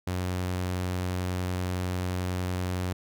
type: tone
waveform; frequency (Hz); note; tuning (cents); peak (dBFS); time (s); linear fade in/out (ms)
sawtooth; 91; F#2; -28; -24; 0.07-2.93; 5
effects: none